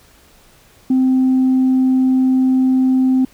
sine tone, 259.6 Hz, C4, 13 cents flat, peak -9 dBFS, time 0.9-3.25 s, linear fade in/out 5 ms, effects tanh soft clip ceiling -8 dBFS + pink hiss -49 dBFS RMS until 3.33 s

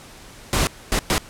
pink noise bursts at uneven times, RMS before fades -19 dBFS, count 3, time 0.53-0.67 / 0.92-0.99 / 1.1-1.18 s, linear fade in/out 0 ms, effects pink hiss -43 dBFS RMS until 1.29 s + low-pass 11000 Hz 12 dB/octave

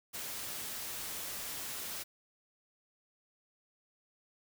white noise, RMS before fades -41 dBFS, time 0.13-2.04 s, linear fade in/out 20 ms, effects none

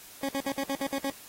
20% pulse tone bursts, 274.6 Hz, C#4, 16 cents flat, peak -23 dBFS, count 8, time 0.23-1.101 s, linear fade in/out 2 ms, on 59 ms, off 57 ms, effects white hiss -49 dBFS RMS until 1.28 s + AAC 48 kbps

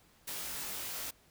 white noise with comb filter, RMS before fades -40 dBFS, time 0.27-1.11 s, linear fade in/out 10 ms, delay 20 ms, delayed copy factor +0.95, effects pink hiss -65 dBFS RMS until 1.3 s

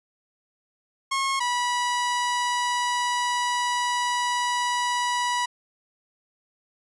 sawtooth tone pair in turn, 1085 / 976.4 Hz, C#6 / B5, -37 / -20 cents, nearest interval major second, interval 183 cents, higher first, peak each -19 dBFS, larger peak neither, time 1.11-1.4 / 1.4-5.46 s, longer second, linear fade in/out 10 ms, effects resampled to 22050 Hz

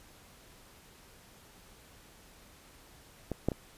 clicks, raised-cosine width 2 ms, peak -20 / -13 / -22 dBFS, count 3, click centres 3.317 / 3.486 / 3.518 s, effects pink hiss -57 dBFS RMS until 3.77 s + resampled to 32000 Hz

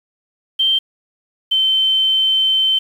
sine tone pair in turn, 3138 / 3089 Hz, G7 / G7, +1 / -26 cents, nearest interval unison, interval 27 cents, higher first, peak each -12 dBFS, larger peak neither, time 0.59-0.79 / 1.51-2.79 s, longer second, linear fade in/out 10 ms, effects 7-bit

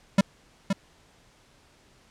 square tone with echo, 196 Hz, G3, in tune, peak -15 dBFS, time 0.18-0.21 s, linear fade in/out 5 ms, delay 520 ms, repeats 1, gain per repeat -7 dB, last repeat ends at 0.73 s, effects pink hiss -59 dBFS RMS until 2.1 s + low-pass 8000 Hz 12 dB/octave

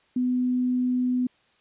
sine tone, 250.4 Hz, B3, 24 cents sharp, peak -21 dBFS, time 0.16-1.27 s, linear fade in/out 5 ms, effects white hiss -63 dBFS RMS until 1.6 s + resampled to 8000 Hz

